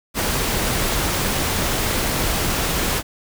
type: noise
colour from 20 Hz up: pink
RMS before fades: -21 dBFS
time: 0.14-3.03 s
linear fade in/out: 50 ms
effects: none